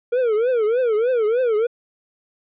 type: tone with vibrato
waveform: triangle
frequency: 466.2 Hz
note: A#4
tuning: in tune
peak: -14 dBFS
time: 0.12-1.67 s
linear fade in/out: 10 ms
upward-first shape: triangle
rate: 3.3 Hz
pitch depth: 210 cents each way
effects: resampled to 8000 Hz